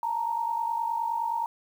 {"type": "tone pair together", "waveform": "sine", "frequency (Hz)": [882.7, 932.3], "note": ["A5", "A#5"], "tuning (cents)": [5, 0], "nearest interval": "minor second", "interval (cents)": 95, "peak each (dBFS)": [-32, -27], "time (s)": [0.03, 1.46], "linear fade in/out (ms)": 2, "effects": ["9-bit"]}